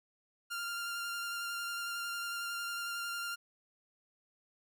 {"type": "tone with vibrato", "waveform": "sawtooth", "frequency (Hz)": 1394, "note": "F6", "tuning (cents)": -4, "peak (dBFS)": -33, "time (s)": [0.5, 3.36], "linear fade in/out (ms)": 20, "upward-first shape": "square", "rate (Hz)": 11, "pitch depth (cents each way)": 10, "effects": []}